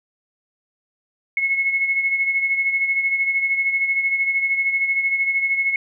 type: beating tone pair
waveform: sine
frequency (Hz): 2182 / 2195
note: C#7 / C#7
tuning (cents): -28 / -18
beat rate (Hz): 13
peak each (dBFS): -18 / -26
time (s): 1.37-5.76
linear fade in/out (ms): 2
effects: none